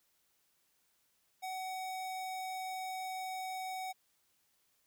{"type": "tone", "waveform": "square", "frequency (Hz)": 751, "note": "F#5", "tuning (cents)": 26, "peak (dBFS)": -39, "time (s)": [1.42, 3.93], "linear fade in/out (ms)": 20, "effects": ["white hiss -75 dBFS RMS until 4.86 s"]}